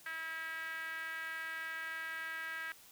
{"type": "tone with band-pass filter", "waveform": "5% pulse", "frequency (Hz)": 323.2, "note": "E4", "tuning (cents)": -34, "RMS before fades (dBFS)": -42, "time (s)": [0.06, 2.72], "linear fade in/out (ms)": 2, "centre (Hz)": 1700, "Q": 5, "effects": ["white hiss -59 dBFS RMS until 2.91 s"]}